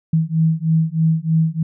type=beating tone pair; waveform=sine; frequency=159.5 / 162.7 Hz; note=D#3 / E3; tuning=+43 / -22 cents; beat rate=3.2 Hz; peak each=-17 dBFS; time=0.13-1.63 s; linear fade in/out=5 ms; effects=none